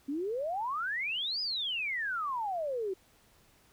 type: exponential two-way sweep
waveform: sine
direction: up then down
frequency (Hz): 266.8 to 5080 to 364.3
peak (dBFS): -31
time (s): 0.08-2.94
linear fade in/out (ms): 10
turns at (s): 1.41
effects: pink hiss -64 dBFS RMS until 3.72 s